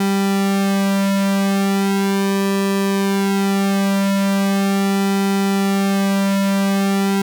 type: tone with flanger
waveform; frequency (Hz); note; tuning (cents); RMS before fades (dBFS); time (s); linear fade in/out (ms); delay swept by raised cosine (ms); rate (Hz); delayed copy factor
sawtooth; 196.6; G3; +5; -17; 0-7.22; 5; 1.8 to 3.7; 0.19; -0.95
effects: none